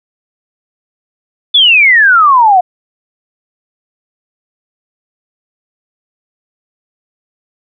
sine exponential sweep, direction down, 3532 to 703 Hz, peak -3 dBFS, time 1.54-2.61 s, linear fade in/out 10 ms, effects none

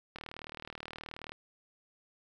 click train, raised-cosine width 0.3 ms, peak -26 dBFS, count 46, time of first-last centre 0.16-1.32 s, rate 38.8 Hz, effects 10-bit

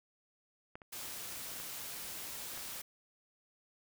clicks, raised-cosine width 0.5 ms, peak -30 / -37 / -31 / -34 dBFS, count 4, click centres 0.755 / 0.818 / 1.601 / 2.576 s
white noise, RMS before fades -44 dBFS, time 0.92-2.82 s, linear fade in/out 10 ms
effects none

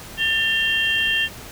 sine tone cluster, 1785 / 2756 / 3183 Hz, A6 / F7 / G7, +24 / -24 / +26 cents, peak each -22 dBFS, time 0.17-1.29 s, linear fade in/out 50 ms, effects pink hiss -38 dBFS RMS until 1.51 s

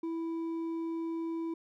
sine tone with hard clipping, 329.6 Hz, E4, in tune, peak -34 dBFS, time 0.03-1.54 s, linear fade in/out 5 ms, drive 4 dB, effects none

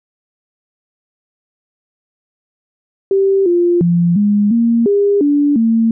sine tone with pitch steps, 390 / 348.7 / 172.3 / 205.9 / 232.4 / 404.2 / 289.4 / 226.8 Hz, G4 / F4 / F3 / G#3 / A#3 / G#4 / D4 / A#3, -9 / -3 / -23 / -15 / -5 / -47 / -25 / -47 cents, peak -9 dBFS, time 3.11-5.91 s, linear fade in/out 2 ms, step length 350 ms, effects none

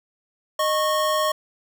square tone pair together, 616 / 1097.6 Hz, D#5 / C#6, -17 / -17 cents, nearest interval minor seventh, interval 1000 cents, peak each -23 dBFS, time 0.59-1.32 s, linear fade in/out 5 ms, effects none

